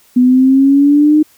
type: exponential sweep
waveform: sine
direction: up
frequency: 246.9 to 308.1 Hz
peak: -5 dBFS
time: 0.16-1.23 s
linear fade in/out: 10 ms
effects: white hiss -49 dBFS RMS until 1.37 s